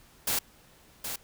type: noise with echo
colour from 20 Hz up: white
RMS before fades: -28 dBFS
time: 0.27-0.39 s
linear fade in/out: 5 ms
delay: 770 ms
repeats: 1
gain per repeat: -7 dB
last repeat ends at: 1.16 s
effects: pink hiss -58 dBFS RMS until 1.23 s